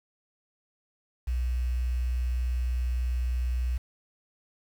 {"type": "tone with quantisation", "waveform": "sine", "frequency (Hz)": 61.7, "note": "B1", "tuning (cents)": -1, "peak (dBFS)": -25, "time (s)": [1.27, 3.78], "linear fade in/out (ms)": 10, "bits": 8, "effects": []}